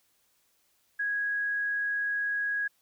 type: tone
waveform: sine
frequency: 1656 Hz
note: G#6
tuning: 5 cents flat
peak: -27 dBFS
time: 0.99-2.68 s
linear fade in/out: 10 ms
effects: white hiss -70 dBFS RMS until 2.81 s